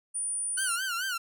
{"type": "tone", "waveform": "sine", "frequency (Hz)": 9397, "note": "D9", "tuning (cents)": 0, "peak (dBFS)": -29, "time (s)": [0.14, 0.77], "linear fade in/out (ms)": 20}
{"type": "tone with vibrato", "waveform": "sawtooth", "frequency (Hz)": 1461, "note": "F#6", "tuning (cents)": -22, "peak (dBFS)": -26, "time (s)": [0.57, 1.18], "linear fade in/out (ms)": 10, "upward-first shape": "sine", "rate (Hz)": 4.6, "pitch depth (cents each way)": 130}
{"effects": []}